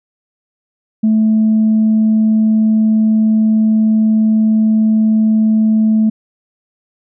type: tone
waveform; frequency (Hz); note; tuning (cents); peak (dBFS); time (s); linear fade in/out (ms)
sine; 218.4; A3; -13; -7; 1.03-6.1; 10
effects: tanh soft clip ceiling -5 dBFS